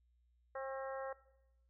harmonic tone with a mistuned harmonic, 267.3 Hz, C4, 37 cents sharp, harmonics 2 / 3 / 4 / 5 / 6 / 7, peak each -42 / -49 / -50 / -51 / -55 / -55 dBFS, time 0.55-1.13 s, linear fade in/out 5 ms, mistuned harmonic 4, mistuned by +22 cents, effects noise-tail reverb RT60 0.9 s tail -18 dB re dry + added 60 Hz sine -70 dBFS peak until 1.69 s

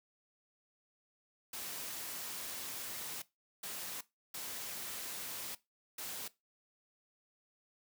white noise bursts at uneven times, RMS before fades -43 dBFS, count 4, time 1.53-3.22 / 3.63-4.01 / 4.34-5.55 / 5.98-6.28 s, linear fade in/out 5 ms, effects noise-tail reverb RT60 0.2 s tail -18 dB re dry + high-pass 100 Hz 12 dB/octave

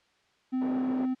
triangle tone, 257.7 Hz, C4, 26 cents flat, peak -24 dBFS, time 0.52-1.15 s, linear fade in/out 20 ms
pink band-pass noise, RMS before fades -40 dBFS, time 0.61-1.06 s, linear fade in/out 10 ms, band 270 to 760 Hz, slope 12 dB/octave
effects white hiss -67 dBFS RMS until 1.2 s + low-pass 4000 Hz 12 dB/octave

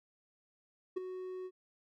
triangle tone with ADSR envelope, 370 Hz, F#4, in tune, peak -28 dBFS, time 0.96-1.51 s, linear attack 13 ms, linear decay 12 ms, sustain -10 dB, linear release 53 ms, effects none

